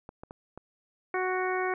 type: clicks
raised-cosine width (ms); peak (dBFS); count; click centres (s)
1; -28; 4; 0.091 / 0.235 / 0.309 / 0.576
type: harmonic tone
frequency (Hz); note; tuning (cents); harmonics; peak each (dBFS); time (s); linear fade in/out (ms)
370; F#4; 0; 1 / 2 / 3 / 4 / 5 / 6; -30 / -33 / -35 / -36 / -37 / -38; 1.14-1.74; 2
effects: none